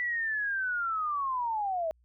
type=linear sweep; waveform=sine; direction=down; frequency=1975.5 to 622.3 Hz; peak=-28 dBFS; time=0-1.91 s; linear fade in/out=0 ms; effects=added 60 Hz sine -62 dBFS peak until 2.04 s